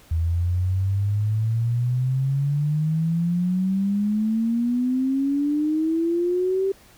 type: exponential sweep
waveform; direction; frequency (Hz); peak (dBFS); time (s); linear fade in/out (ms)
sine; up; 80.6 to 392; -19; 0.11-6.72; 5
effects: pink hiss -52 dBFS RMS until 6.97 s